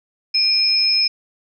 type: tone pair together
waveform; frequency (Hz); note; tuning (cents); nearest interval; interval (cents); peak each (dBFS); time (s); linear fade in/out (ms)
sine; 2414 / 5173; D7 / E8; +47 / -33; octave + minor second; 1320; -24 / -14; 0.34-1.08; 10
effects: none